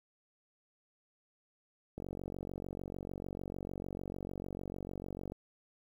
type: click train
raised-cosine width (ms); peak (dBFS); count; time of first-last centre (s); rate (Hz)
2; -28; 157; 1.98-5.32; 46.7
effects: 10-bit